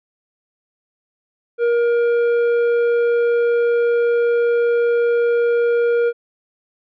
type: tone with tanh clipping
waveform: sine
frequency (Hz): 472.6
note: A#4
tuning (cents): +24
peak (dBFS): -15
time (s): 1.58-6.13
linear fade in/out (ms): 50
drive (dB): 8
effects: none